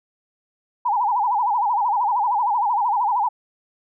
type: tone with vibrato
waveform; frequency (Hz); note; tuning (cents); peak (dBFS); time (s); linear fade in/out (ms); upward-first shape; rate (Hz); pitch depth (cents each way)
sine; 897; A5; +33; -17; 0.85-3.29; 10; sine; 13; 190
effects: none